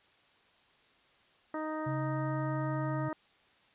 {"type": "harmonic tone", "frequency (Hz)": 311.1, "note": "D#4", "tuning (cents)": 0, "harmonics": [1, 2, 3, 4, 5, 6], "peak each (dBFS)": [-37, -39, -42, -42, -50, -48], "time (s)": [1.54, 3.13], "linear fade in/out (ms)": 2}
{"type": "tone with pitch glide", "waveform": "sine", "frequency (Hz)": [135.3, 136.48], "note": ["C#3", "C#3"], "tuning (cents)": [-42, -27], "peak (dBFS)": -33, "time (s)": [1.86, 3.09], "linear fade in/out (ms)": 10, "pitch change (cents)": 15, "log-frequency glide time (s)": [2.18, 2.82]}
{"effects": ["white hiss -65 dBFS RMS until 3.74 s", "resampled to 8000 Hz"]}